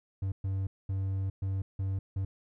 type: tone bursts at uneven times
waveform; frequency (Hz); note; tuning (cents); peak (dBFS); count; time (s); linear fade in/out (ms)
triangle; 96.4; G2; -28; -27; 6; 0.22-0.32 / 0.44-0.67 / 0.89-1.3 / 1.42-1.62 / 1.79-1.99 / 2.16-2.25; 5
effects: none